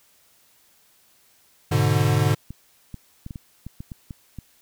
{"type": "chord", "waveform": "square", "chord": "G# diminished", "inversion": "none", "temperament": "equal", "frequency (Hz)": [103.83, 123.47, 146.83], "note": ["G#2", "B2", "D3"], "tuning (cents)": [0, 0, 0], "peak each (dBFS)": [-22, -24, -22], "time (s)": [1.71, 2.35], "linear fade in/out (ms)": 10}
{"type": "clicks", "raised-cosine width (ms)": 5, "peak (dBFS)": -22, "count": 10, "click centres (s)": [2.506, 2.943, 3.264, 3.308, 3.358, 3.666, 3.805, 3.918, 4.108, 4.387]}
{"effects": ["white hiss -59 dBFS RMS until 4.61 s"]}